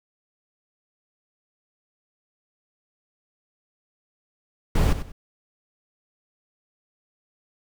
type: noise with echo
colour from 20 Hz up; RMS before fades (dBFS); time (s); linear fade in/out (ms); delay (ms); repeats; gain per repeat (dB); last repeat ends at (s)
brown; -18; 4.75-4.93; 5; 95; 2; -11; 5.12
effects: none